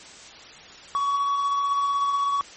triangle tone with tremolo, 1125 Hz, C#6, 25 cents sharp, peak -18 dBFS, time 0.95-2.41 s, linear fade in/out 0 ms, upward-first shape sine, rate 16 Hz, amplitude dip 25%, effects white hiss -44 dBFS RMS until 2.56 s + MP3 32 kbps

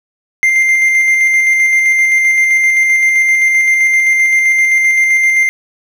triangle tone with tremolo, 2096 Hz, C7, 2 cents sharp, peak -5 dBFS, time 0.43-5.49 s, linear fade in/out 0 ms, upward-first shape square, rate 7.7 Hz, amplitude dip 25%, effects none

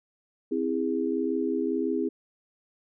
sine chord, C augmented, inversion none, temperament just, 261.6 / 327 / 408.8 Hz, C4 / E4 / G#4, 0 / -14 / -27 cents, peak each -29 dBFS, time 0.51-2.09 s, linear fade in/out 10 ms, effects none

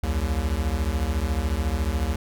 square beating tone pair, 64.5 / 78.5 Hz, C2 / D#2, -24 / +16 cents, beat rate 14 Hz, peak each -26 dBFS, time 0.03-2.16 s, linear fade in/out 5 ms, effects none

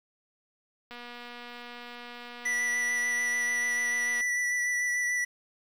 click train, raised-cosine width 0.3 ms, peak -28 dBFS, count 796, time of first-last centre 0.91-4.209 s, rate 241 Hz
square tone with vibrato, 1964 Hz, B6, 10 cents flat, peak -27 dBFS, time 2.45-5.25 s, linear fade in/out 10 ms, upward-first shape sine, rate 6.8 Hz, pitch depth 14 cents each way
effects low-pass 9000 Hz 12 dB/octave + 9-bit

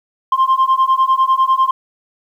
sine beating tone pair, 1049 / 1059 Hz, C6 / C6, +4 / +21 cents, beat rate 10 Hz, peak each -12 dBFS, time 0.32-1.71 s, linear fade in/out 5 ms, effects tanh soft clip ceiling -7 dBFS + 8-bit

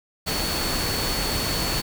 sine tone in noise, 4435 Hz, C#8, in tune, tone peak -29 dBFS, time 0.26-1.82 s, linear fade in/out 20 ms, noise pink, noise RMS -26 dBFS, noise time 0.26-1.82 s, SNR -6 dB, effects none

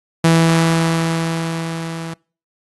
sawtooth tone with level ramp, 164.6 Hz, E3, 2 cents flat, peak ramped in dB -5 to -22 dBFS, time 0.24-2.14 s, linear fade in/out 5 ms, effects noise-tail reverb RT60 0.4 s tail -26 dB re dry + AAC 32 kbps

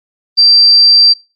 sine tone, 4699 Hz, D8, in tune, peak -3 dBFS, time 0.37-1.14 s, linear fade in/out 20 ms, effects noise-tail reverb RT60 0.3 s tail -24 dB re dry + Opus 32 kbps

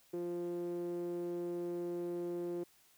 sawtooth tone with band-pass filter, 174.2 Hz, F3, 4 cents flat, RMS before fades -39 dBFS, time 0.13-2.64 s, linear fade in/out 10 ms, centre 390 Hz, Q 8.6, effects white hiss -67 dBFS RMS until 2.97 s

